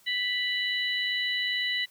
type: harmonic tone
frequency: 987.8 Hz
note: B5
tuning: in tune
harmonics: 2 / 3 / 4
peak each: -29 / -31 / -32 dBFS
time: 0.06-1.86 s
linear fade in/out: 20 ms
effects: white hiss -60 dBFS RMS until 1.9 s + high-pass 80 Hz 12 dB/octave